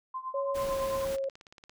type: tone with tremolo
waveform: sine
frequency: 1040 Hz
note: C6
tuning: 11 cents flat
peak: -31 dBFS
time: 0.14-1.05 s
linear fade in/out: 5 ms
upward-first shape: triangle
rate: 9 Hz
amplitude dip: 90%
type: tone with pitch glide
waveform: sine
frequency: 554.4 to 542.7 Hz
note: C#5 to C#5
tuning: 0 to -37 cents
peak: -29 dBFS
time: 0.34-1.29 s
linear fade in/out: 5 ms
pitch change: -37 cents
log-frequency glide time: 0.57-0.78 s
type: noise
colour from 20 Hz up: pink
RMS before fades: -41 dBFS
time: 0.54-1.17 s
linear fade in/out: 20 ms
type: click train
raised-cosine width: 0.2 ms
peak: -33 dBFS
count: 15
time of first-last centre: 0.9-1.695 s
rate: 17.6 Hz
effects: none